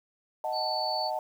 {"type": "chord", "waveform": "sine", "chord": "D# diminished", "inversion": "none", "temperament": "equal", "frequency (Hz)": [622.3, 740, 880], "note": ["D#5", "F#5", "A5"], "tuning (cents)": [0, 0, 0], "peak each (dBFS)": -33, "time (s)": [0.44, 1.19], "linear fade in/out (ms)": 2}
{"type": "tone", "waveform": "sine", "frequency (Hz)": 4480, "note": "C#8", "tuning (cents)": 18, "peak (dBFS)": -32, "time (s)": [0.52, 1.11], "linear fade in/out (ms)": 50}
{"effects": ["9-bit"]}